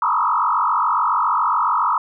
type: tone with frequency modulation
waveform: sine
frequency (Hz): 1108.7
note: C#6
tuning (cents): 0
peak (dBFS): -15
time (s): 0.02-1.98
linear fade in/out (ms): 2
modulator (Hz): 47.2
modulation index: 4.3
effects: none